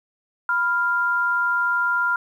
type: tone pair together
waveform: sine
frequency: 987.2 / 1396.9 Hz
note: B5 / F6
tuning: -1 / 0 cents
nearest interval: tritone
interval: 601 cents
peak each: -25 / -19 dBFS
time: 0.49-2.16 s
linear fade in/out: 2 ms
effects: 9-bit